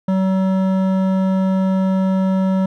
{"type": "tone with hard clipping", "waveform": "sine", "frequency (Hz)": 189.6, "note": "F#3", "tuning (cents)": 43, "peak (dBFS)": -16, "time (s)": [0.08, 2.66], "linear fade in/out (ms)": 5, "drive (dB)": 12, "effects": []}